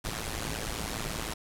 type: noise with amplitude modulation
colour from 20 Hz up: pink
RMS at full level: -31 dBFS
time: 0.04-1.34 s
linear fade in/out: 10 ms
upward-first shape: sine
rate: 110 Hz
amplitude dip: 85%
effects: low-pass 12000 Hz 12 dB/octave